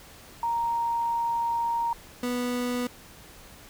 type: tone pair in turn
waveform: sine / 30% pulse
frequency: 932.3 / 245.9 Hz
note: A#5 / B3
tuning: 0 / -7 cents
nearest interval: octave + major seventh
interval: 2307 cents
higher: first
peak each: -24 dBFS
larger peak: neither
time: 0.43-1.93 / 2.23-2.87 s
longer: first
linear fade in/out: 2 ms
effects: pink hiss -49 dBFS RMS until 3.69 s